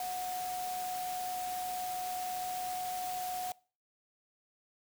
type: tone in noise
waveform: sine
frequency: 732 Hz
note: F#5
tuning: 19 cents flat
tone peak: -35 dBFS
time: 0-3.52 s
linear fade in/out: 2 ms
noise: white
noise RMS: -44 dBFS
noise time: 0-3.52 s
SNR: +6 dB
effects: noise-tail reverb RT60 0.4 s tail -23 dB re dry